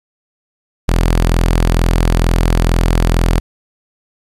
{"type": "tone", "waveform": "sawtooth", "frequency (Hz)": 42.19, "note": "E1", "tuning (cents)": 41, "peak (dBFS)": -6, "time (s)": [0.88, 3.4], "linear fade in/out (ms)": 10, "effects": ["resampled to 32000 Hz", "8-bit"]}